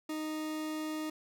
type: tone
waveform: 40% pulse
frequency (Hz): 310.1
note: D#4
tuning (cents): -6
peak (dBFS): -34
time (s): 0.09-1.1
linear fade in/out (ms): 5
effects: none